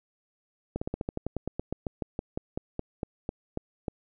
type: slowing click train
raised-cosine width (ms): 2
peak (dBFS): -17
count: 22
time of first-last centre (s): 0.76-3.882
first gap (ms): 55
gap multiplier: 1.09
effects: none